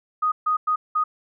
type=tone bursts at uneven times; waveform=sine; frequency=1244.5 Hz; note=D#6; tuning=in tune; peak=-18 dBFS; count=4; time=0.22-0.32 / 0.46-0.57 / 0.67-0.76 / 0.95-1.04 s; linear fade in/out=10 ms; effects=none